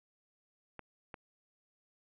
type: clicks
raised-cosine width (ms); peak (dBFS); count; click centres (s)
0.5; -29; 2; 0.793 / 1.142
effects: resampled to 8000 Hz + 10-bit